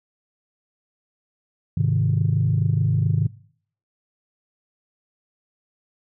sine chord, Ab major, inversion none, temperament equal, 103.83 / 130.81 / 155.56 Hz, Ab2 / C3 / Eb3, 0 / 0 / 0 cents, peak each -21 dBFS, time 1.77-3.27 s, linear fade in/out 5 ms, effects noise-tail reverb RT60 0.6 s tail -22 dB re dry + tanh soft clip ceiling -10 dBFS

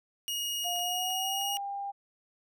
sawtooth tone, 2874 Hz, F7, 49 cents sharp, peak -28 dBFS, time 0.28-1.57 s, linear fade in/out 0 ms
sine tone with pitch glide, 708 to 799.3 Hz, F5 to G5, +23 to +33 cents, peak -33 dBFS, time 0.64-1.92 s, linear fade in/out 20 ms, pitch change +210 cents, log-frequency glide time 0.79-1.51 s
clicks, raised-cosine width 0.2 ms, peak -35 dBFS, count 5, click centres 0.642 / 0.761 / 0.793 / 1.105 / 1.413 s
effects none

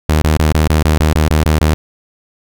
sawtooth tone bursts, 77.4 Hz, D#2, 9 cents flat, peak -5 dBFS, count 11, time 0.09-1.74 s, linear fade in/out 0 ms, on 130 ms, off 22 ms, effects none

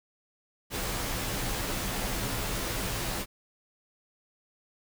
pink noise with comb filter, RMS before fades -32 dBFS, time 0.7-3.26 s, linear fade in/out 50 ms, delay 13 ms, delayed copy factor -0.6, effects none

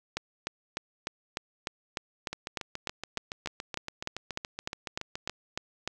two click trains, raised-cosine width 0.2 ms, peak -14 / -18 dBFS, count 20 / 22, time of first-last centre 0.17-5.876 / 2.33-5.296 s, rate 3.33 / 7.08 Hz, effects none

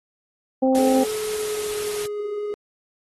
harmonic tone, 262.2 Hz, C4, 4 cents sharp, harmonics 1 / 2 / 3, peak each -18 / -19 / -25 dBFS, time 0.62-1.04 s, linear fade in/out 10 ms
white noise, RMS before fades -32 dBFS, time 0.75-2.06 s, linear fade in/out 2 ms
triangle tone with pitch glide, 429.9 to 415.7 Hz, A4 to G#4, -40 to +2 cents, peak -24 dBFS, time 0.79-2.54 s, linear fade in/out 0 ms, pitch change -58 cents, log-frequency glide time 1.15-2.11 s
effects AAC 32 kbps

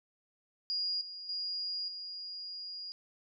sine tone with level steps, 4857 Hz, D#8, 43 cents flat, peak -31 / -42 / -34 / -40 dBFS, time 0.7-2.92 s, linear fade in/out 0 ms, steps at 1.01 / 1.29 / 1.88 s, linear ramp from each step 2 ms, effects none

